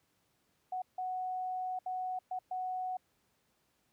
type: tone bursts at uneven times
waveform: sine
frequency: 740 Hz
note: F#5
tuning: in tune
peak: -34 dBFS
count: 5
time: 0.72-0.82 / 0.98-1.79 / 1.86-2.19 / 2.31-2.39 / 2.51-2.97 s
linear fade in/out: 5 ms
effects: pink hiss -75 dBFS RMS until 3.92 s + high-pass 80 Hz 12 dB/octave